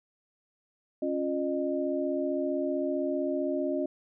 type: tone cluster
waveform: sine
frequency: 275.4 / 350.9 / 611 Hz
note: C#4 / F4 / D#5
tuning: -11 / +8 / -32 cents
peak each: -31 / -32 / -31 dBFS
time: 1.02-3.86 s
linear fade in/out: 5 ms
effects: none